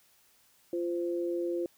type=tone pair together; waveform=sine; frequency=345.7 / 518 Hz; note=F4 / C5; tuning=-18 / -17 cents; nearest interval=perfect fifth; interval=701 cents; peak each=-30 / -36 dBFS; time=0.73-1.66 s; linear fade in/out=2 ms; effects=white hiss -65 dBFS RMS until 1.77 s